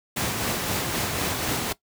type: noise with tremolo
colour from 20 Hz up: pink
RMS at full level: -25 dBFS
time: 0.16-1.73 s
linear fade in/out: 10 ms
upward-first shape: sine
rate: 3.9 Hz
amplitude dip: 30%
effects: noise-tail reverb RT60 0.1 s tail -18 dB re dry + high-pass 80 Hz 12 dB/octave